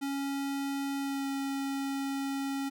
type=tone with pitch glide; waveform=square; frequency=277.2 to 274.5 Hz; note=C#4 to C#4; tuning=0 to -17 cents; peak=-32 dBFS; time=0.01-2.7 s; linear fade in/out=20 ms; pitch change=-17 cents; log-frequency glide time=0.99-1.27 s; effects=none